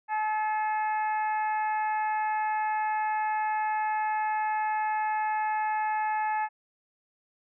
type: harmonic tone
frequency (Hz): 430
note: A4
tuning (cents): -40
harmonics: 2 / 3 / 4 / 5 / 6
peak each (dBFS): -26 / -42 / -36 / -42 / -45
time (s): 0.08-6.49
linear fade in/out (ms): 50
effects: none